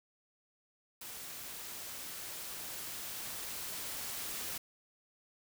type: noise with level ramp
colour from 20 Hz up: white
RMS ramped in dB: -46 to -40 dBFS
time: 1.01-4.58 s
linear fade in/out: 5 ms
effects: none